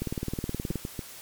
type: two click trains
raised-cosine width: 3 ms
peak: -17 / -19 dBFS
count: 15 / 3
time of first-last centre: 0.02-0.757 / 0.71-0.992 s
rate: 19 / 7.09 Hz
effects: white hiss -45 dBFS RMS until 1.21 s + MP3 96 kbps